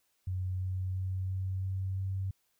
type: tone with pitch steps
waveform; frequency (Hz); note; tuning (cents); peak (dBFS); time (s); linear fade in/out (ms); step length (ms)
sine; 92.5 / 93.14 / 93.79 / 94.44 / 95.1 / 95.76; F#2 / F#2 / F#2 / F#2 / F#2 / G2; 0 / +12 / +24 / +36 / +48 / -40; -31; 0.27-2.31; 5; 340
effects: white hiss -75 dBFS RMS until 2.59 s